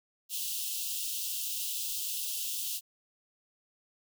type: high-pass noise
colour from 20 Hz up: white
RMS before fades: -35 dBFS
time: 0.29-2.81 s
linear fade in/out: 50 ms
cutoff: 2700 Hz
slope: 96 dB/octave
effects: none